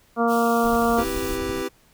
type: harmonic tone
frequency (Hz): 233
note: A#3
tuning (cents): -1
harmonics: 1 / 2 / 3 / 4 / 5 / 6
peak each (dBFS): -22 / -23 / -23 / -30 / -25 / -30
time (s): 0.16-1.05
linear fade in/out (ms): 50
type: band-stop noise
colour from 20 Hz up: white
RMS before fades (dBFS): -37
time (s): 0.27-1.39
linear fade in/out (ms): 50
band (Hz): 840 to 2500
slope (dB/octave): 96
type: noise with tremolo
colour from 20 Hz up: brown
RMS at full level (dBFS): -32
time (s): 0.64-1.62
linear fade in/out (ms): 2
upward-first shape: sine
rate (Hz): 12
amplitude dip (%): 55
type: chord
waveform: square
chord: C major seventh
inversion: none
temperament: equal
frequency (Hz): 261.6 / 329.6 / 392 / 493.9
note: C4 / E4 / G4 / B4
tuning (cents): 0 / 0 / 0 / 0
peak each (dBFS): -34 / -32 / -29 / -33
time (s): 0.97-1.69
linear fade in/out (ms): 20
effects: pink hiss -58 dBFS RMS until 1.93 s